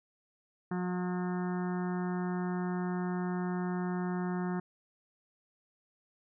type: harmonic tone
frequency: 180 Hz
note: F#3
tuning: 47 cents flat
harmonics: 1 / 2 / 4 / 5 / 6 / 7 / 8 / 9 / 10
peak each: -32 / -38 / -44 / -46 / -48 / -49 / -50 / -51 / -52 dBFS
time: 0.71-4.6 s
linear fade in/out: 5 ms
effects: none